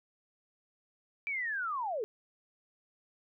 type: linear sweep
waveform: sine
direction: down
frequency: 2349 to 398.5 Hz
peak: -32 dBFS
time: 1.27-2.04 s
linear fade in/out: 0 ms
effects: none